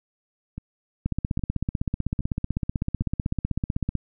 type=two click trains; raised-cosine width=5 ms; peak=-12 / -21 dBFS; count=47 / 4; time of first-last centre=1.06-3.953 / 0.58-3.019 s; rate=15.9 / 1.23 Hz; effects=none